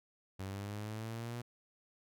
sawtooth linear sweep, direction up, 94.6 to 121.2 Hz, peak -36 dBFS, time 0.39-1.42 s, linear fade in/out 10 ms, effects none

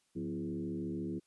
sine tone with frequency modulation, 257 Hz, C4, 31 cents flat, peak -35 dBFS, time 0.15-1.2 s, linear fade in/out 20 ms, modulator 73.8 Hz, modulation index 1.6, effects white hiss -75 dBFS RMS until 1.26 s + resampled to 24000 Hz

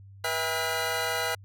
25% pulse tone cluster, 486.5 / 648 / 803 / 1434 / 2005 Hz, B4 / E5 / G5 / F6 / B6, -26 / -30 / +41 / +45 / +26 cents, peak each -30 dBFS, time 0.24-1.35 s, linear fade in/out 5 ms, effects added 98 Hz sine -46 dBFS peak until 1.44 s

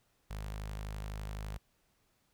sawtooth tone with notch filter, 51.91 Hz, G#1, in tune, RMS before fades -41 dBFS, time 0.3-1.58 s, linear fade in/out 10 ms, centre 310 Hz, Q 1, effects pink hiss -74 dBFS RMS until 2.33 s

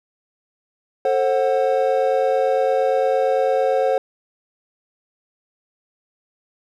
triangle chord, F# diminished, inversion first, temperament just, 444 / 532.8 / 740 Hz, A4 / C5 / F#5, +16 / +31 / 0 cents, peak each -20 / -16 / -20 dBFS, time 1.05-3.98 s, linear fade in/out 2 ms, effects none

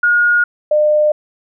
sine tone pair in turn, 1435 / 603.3 Hz, F6 / D5, +47 / +46 cents, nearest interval octave + minor third, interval 1501 cents, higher first, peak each -9 dBFS, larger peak neither, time 0.03-0.44 / 0.71-1.12 s, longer neither, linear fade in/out 5 ms, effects none

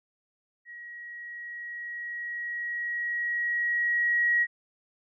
sine tone with level ramp, 1904 Hz, A#6, 36 cents sharp, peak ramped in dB -41 to -20 dBFS, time 0.65-4.47 s, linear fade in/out 50 ms, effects none

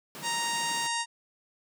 pink high-pass noise, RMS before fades -43 dBFS, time 0.15-0.87 s, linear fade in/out 0 ms, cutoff 140 Hz, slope 96 dB/octave
harmonic tone, 932.3 Hz, A#5, in tune, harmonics 1 / 2 / 3 / 4 / 5 / 6 / 7 / 8 / 9 / 10, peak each -32 / -35 / -37 / -38 / -39 / -40 / -40 / -41 / -42 / -42 dBFS, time 0.22-1.06 s, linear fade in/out 50 ms
effects none

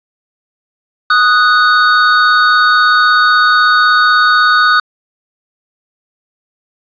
square tone pair together, 1244.5 / 1480.7 Hz, D#6 / F#6, 0 / +1 cents, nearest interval minor third, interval 301 cents, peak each -10 dBFS, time 1.1-4.8 s, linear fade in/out 5 ms, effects resampled to 11025 Hz + 7-bit

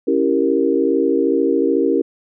sine chord, C# diminished seventh, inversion none, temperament equal with one note detuned, 276.1 / 329.6 / 392 / 466.2 Hz, C#4 / E4 / G4 / Bb4, -7 / 0 / 0 / 0 cents, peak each -19 dBFS, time 0.07-2.02 s, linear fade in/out 10 ms, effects none

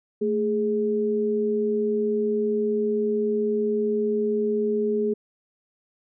sine tone pair together, 221.1 / 417.4 Hz, A3 / G#4, +9 / +9 cents, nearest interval major seventh, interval 1100 cents, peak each -26 / -22 dBFS, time 0.21-5.14 s, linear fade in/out 10 ms, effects none

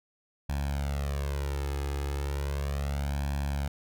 sawtooth tone with flanger, 70.5 Hz, C#2, 30 cents sharp, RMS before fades -31 dBFS, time 0.49-3.68 s, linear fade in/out 5 ms, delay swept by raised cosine 1.2 to 2.4 ms, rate 0.35 Hz, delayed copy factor +1, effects none

